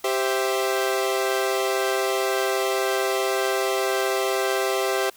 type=chord; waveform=sawtooth; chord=C major; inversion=second; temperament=equal; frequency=392 / 523.3 / 659.3 Hz; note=G4 / C5 / E5; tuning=0 / 0 / 0 cents; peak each=-20 / -23 / -24 dBFS; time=0.04-5.1 s; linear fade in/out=5 ms; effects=white hiss -52 dBFS RMS until 5.16 s